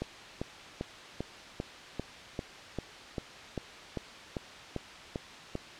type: click train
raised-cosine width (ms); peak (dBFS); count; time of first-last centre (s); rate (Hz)
2; -20; 15; 0.02-5.554; 2.53
effects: white hiss -47 dBFS RMS until 5.79 s + low-pass 4000 Hz 12 dB/octave